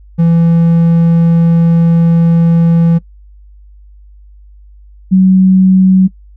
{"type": "tone pair in turn", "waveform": ["triangle", "sine"], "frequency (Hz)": [167.3, 187.79], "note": ["E3", "F#3"], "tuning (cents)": [26, 26], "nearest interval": "major second", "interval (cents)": 200, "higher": "second", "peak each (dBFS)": -3, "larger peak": "neither", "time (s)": [[0.18, 2.99], [5.11, 6.08]], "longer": "first", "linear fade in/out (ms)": 20, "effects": ["noise-tail reverb RT60 0.1 s tail -23 dB re dry", "added 50 Hz sine -35 dBFS peak until 6.36 s"]}